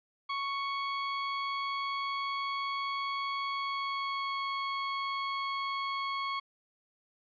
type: tone with pitch glide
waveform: sawtooth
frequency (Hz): 1108.7 to 1100.4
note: C#6 to C#6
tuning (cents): 0 to -13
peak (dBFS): -28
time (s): 0.29-6.4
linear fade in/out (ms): 10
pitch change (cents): -13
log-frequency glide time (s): 3.47-4.47
effects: resampled to 11025 Hz